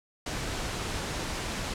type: noise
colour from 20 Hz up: pink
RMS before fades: -33 dBFS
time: 0.26-1.74 s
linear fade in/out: 5 ms
effects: low-pass 8000 Hz 12 dB/octave